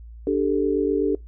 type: chord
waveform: sine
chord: D suspended fourth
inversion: none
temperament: equal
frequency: 293.7 / 392 / 440 Hz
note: D4 / G4 / A4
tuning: 0 / 0 / 0 cents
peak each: -23 dBFS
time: 0.27-1.15 s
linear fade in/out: 2 ms
effects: noise-tail reverb RT60 0.2 s tail -23 dB re dry + added 57 Hz sine -38 dBFS peak until 1.27 s

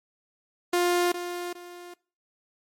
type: tone with echo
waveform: sawtooth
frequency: 352.4 Hz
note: F4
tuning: 16 cents sharp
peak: -17 dBFS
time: 0.73-1.12 s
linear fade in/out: 5 ms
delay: 410 ms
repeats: 2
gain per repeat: -10 dB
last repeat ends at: 1.94 s
effects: noise-tail reverb RT60 0.4 s tail -23 dB re dry + MP3 64 kbps

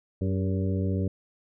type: harmonic tone with a mistuned harmonic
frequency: 94.8 Hz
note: F#2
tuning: 43 cents sharp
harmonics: 1 / 2 / 3 / 4 / 5 / 6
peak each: -26 / -30 / -34 / -36 / -38 / -41 dBFS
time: 0.21-1.08 s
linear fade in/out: 5 ms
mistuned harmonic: 4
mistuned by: +59 cents
effects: none

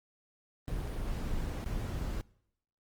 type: noise with dropouts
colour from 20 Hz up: brown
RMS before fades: -35 dBFS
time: 0.68-2.21 s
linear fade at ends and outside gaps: 0 ms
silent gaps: 1.643-1.661 s
effects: noise-tail reverb RT60 0.8 s tail -24 dB re dry + Opus 24 kbps

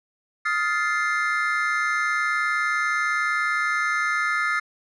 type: chord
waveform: triangle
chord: F dominant seventh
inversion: third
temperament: just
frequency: 1257.2 / 1396.9 / 1746.1 / 2095 Hz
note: Eb6 / F6 / A6 / C7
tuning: +18 / 0 / -14 / +2 cents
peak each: -25 dBFS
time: 0.45-4.6 s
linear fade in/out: 10 ms
effects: resampled to 24000 Hz

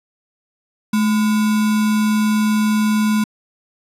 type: tone with sample-and-hold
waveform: sine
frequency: 214.1 Hz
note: A3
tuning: 47 cents flat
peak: -13 dBFS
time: 0.93-3.24 s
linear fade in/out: 5 ms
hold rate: 1225 Hz
effects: resampled to 32000 Hz

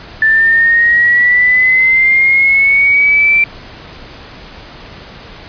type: linear sweep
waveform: sine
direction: up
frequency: 1760 to 2349 Hz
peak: -6 dBFS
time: 0.22-3.44 s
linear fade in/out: 2 ms
effects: pink hiss -33 dBFS RMS until 5.48 s + resampled to 11025 Hz

